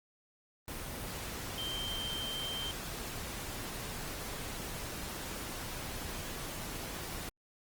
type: tone in noise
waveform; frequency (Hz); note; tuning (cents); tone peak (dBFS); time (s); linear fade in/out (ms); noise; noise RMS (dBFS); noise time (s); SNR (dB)
sine; 3136; G7; 0; -37; 1.58-2.71; 0; pink; -41; 0.68-7.29; +1
effects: Opus 24 kbps